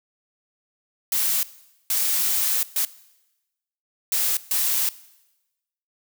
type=noise bursts at uneven times; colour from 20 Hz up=blue; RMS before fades=-22 dBFS; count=5; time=1.12-1.43 / 1.9-2.63 / 2.76-2.85 / 4.12-4.37 / 4.51-4.89 s; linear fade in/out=2 ms; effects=noise-tail reverb RT60 1.0 s tail -19 dB re dry